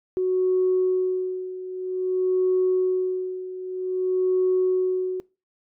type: tone with tremolo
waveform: sine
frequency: 370 Hz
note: F#4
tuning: in tune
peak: -16 dBFS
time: 0.17-5.2 s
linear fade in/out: 0 ms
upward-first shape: sine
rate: 0.52 Hz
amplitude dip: 80%
effects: noise-tail reverb RT60 0.3 s tail -23 dB re dry + tanh soft clip ceiling -13 dBFS